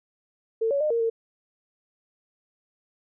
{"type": "tone with pitch steps", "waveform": "sine", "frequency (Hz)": [449.2, 562, 608, 464.2, 454.9], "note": ["A4", "C#5", "D#5", "A#4", "A#4"], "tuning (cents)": [36, 24, -40, -7, -42], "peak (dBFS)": -21, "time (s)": [0.61, 1.1], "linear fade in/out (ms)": 10, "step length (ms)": 98, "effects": []}